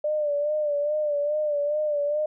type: tone with vibrato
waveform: sine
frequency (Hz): 593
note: D5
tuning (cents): +17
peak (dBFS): -22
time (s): 0.04-2.26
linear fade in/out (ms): 5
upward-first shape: sine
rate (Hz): 2.4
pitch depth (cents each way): 52
effects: none